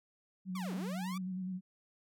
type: tone with vibrato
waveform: sine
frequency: 185.5 Hz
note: F#3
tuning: 5 cents sharp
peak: -36 dBFS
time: 0.45-1.61 s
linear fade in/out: 50 ms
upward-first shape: square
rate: 9.8 Hz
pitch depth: 28 cents each way
type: linear two-way sweep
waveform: sawtooth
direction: down then up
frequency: 1200 to 185.3 to 1200 Hz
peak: -39 dBFS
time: 0.55-1.18 s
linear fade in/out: 5 ms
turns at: 0.75 s
effects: none